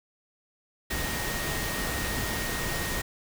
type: tone in noise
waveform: sine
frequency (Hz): 1864.7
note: A#6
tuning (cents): 0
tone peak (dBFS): -36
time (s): 0.9-3.02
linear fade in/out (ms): 10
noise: pink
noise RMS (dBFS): -31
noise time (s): 0.9-3.02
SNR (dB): -8
effects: none